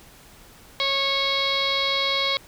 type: tone with frequency modulation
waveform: sine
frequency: 2200 Hz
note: C#7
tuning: 14 cents flat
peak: -19 dBFS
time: 0.8-2.37 s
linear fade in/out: 0 ms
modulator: 550 Hz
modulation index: 4
effects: pink hiss -49 dBFS RMS until 2.47 s